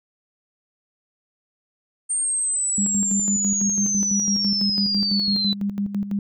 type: linear sweep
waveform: sine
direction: down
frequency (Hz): 8740 to 3948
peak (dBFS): -20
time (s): 2.09-5.54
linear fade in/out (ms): 20
type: tone with tremolo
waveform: sine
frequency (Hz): 201.4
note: G3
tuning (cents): +47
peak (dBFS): -20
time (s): 2.78-6.19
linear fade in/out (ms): 2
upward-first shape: square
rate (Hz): 6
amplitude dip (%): 65
effects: none